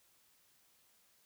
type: silence
effects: white hiss -70 dBFS RMS until 1.25 s